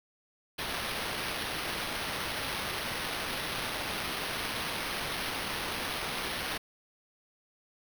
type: noise with sample-and-hold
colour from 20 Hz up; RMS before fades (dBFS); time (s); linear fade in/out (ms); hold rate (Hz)
white; -35; 0.58-6.58; 10; 7350
effects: none